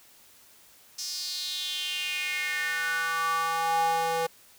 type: tone with high-pass filter sweep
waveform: square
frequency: 164.81 Hz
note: E3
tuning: in tune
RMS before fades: -29 dBFS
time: 0.98-4.27 s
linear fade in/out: 10 ms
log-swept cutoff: 5500 to 600 Hz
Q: 5
effects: white hiss -56 dBFS RMS until 4.58 s